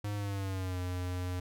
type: tone with pitch glide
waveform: square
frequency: 103.1 to 90.27 Hz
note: G#2 to F#2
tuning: -12 to -42 cents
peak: -34 dBFS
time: 0.04-1.4 s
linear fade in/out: 5 ms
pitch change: -230 cents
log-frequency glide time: 0.15-0.79 s
effects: none